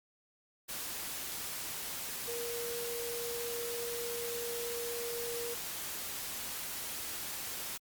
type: tone in noise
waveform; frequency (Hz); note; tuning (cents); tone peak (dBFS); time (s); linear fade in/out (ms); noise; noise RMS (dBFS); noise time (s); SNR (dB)
sine; 472.9; A#4; +25; -38; 2.27-5.55; 20; white; -40; 0.68-7.78; -1
effects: Opus 48 kbps